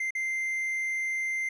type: tone with dropouts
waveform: triangle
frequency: 2087 Hz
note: C7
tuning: 5 cents flat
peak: -26 dBFS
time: 0-1.49 s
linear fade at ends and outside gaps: 5 ms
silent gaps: 0.107-0.15 s
effects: resampled to 32000 Hz